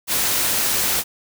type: noise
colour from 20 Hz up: white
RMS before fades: -20 dBFS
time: 0.07-1.04 s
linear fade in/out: 50 ms
effects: none